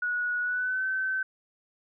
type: tone with pitch glide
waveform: sine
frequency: 1461 to 1534.5 Hz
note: F#6 to G6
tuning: -22 to -37 cents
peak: -26 dBFS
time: 0.02-1.23 s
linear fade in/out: 5 ms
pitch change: +85 cents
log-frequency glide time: 0.41-0.86 s
effects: none